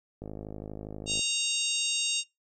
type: click train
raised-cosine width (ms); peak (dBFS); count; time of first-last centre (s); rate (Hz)
2; -26; 52; 0.22-1.193; 52.4
type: harmonic tone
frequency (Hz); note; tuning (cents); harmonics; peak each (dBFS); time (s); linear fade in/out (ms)
929; A#5; -6; 3 / 4 / 5 / 6 / 7 / 8 / 9; -31 / -31 / -37 / -39 / -35 / -37 / -36; 1.06-2.24; 50
effects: noise-tail reverb RT60 0.2 s tail -23 dB re dry